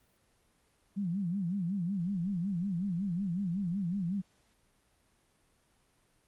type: tone with vibrato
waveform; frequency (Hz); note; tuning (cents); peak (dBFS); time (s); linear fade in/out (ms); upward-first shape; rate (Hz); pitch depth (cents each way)
sine; 184.5; F#3; -5; -30; 0.96-4.22; 20; sine; 5.4; 180
effects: pink hiss -70 dBFS RMS until 6.27 s + Opus 32 kbps